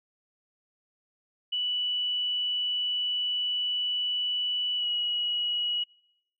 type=tone with pitch glide; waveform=sine; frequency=2960 to 2914 Hz; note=F#7 to F#7; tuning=0 to -27 cents; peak=-26 dBFS; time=1.52-5.84 s; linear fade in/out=10 ms; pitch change=-27 cents; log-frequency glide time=4.77-4.86 s; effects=noise-tail reverb RT60 0.8 s tail -25 dB re dry